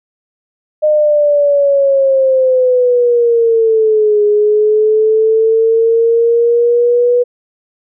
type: linear two-way sweep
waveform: sine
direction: down then up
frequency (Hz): 612 to 415.3 to 489.6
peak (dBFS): -7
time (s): 0.82-7.24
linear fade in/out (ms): 20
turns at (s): 4.23
effects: none